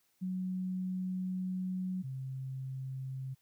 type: tone pair in turn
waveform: sine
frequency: 185 / 132.14 Hz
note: F#3 / C3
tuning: 0 / +17 cents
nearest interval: tritone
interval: 583 cents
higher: first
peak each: -33 / -37 dBFS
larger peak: first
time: 0.21-2.03 / 2.03-3.35 s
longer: first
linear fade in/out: 20 ms
effects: white hiss -74 dBFS RMS until 3.41 s